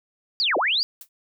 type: linear two-way sweep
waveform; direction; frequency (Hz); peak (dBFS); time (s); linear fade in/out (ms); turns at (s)
sine; down then up; 4898 to 299 to 4898; -19; 0.4-0.83; 0; 0.57
type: noise with exponential decay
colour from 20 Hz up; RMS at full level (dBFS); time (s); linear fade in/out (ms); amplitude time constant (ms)
blue; -35; 1.01-1.09; 2; 16
effects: none